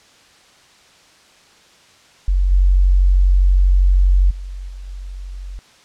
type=tone with level steps; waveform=sine; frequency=46.25 Hz; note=F#1; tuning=in tune; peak=-12 / -9 / -26 / -29 / -27 dBFS; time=2.28-5.59 s; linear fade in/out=0 ms; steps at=2.51 / 4.3 / 4.68 / 4.87 s; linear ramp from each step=10 ms; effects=white hiss -49 dBFS RMS until 5.84 s + low-pass 6000 Hz 12 dB/octave